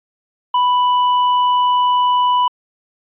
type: tone with tanh clipping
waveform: sine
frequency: 990 Hz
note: B5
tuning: 4 cents sharp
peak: -13 dBFS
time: 0.54-2.48 s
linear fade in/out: 5 ms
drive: 8 dB
effects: resampled to 8000 Hz